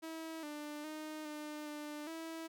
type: tone with pitch steps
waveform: sawtooth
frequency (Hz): 323 / 297.2 / 308.7 / 300.9 / 297.9 / 325.7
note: E4 / D4 / D#4 / D4 / D4 / E4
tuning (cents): -35 / +21 / -14 / +42 / +25 / -21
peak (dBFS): -39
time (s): 0.02-2.48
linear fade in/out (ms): 20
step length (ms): 410
effects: none